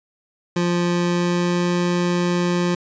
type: tone with pitch glide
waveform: 25% pulse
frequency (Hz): 174.61 to 176.03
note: F3 to F3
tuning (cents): 0 to +14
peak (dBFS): -14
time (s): 0.56-2.75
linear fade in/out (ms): 5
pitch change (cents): +14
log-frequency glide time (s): 0.87-1.72
effects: resampled to 16000 Hz